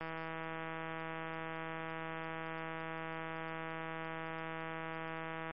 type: click train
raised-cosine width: 0.5 ms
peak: -27 dBFS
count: 892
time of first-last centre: 0.01-5.51 s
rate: 162 Hz
effects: MP3 32 kbps